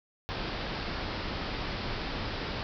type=low-pass noise; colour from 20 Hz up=pink; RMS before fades=-35 dBFS; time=0.29-2.63 s; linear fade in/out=0 ms; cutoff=5200 Hz; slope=96 dB/octave; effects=none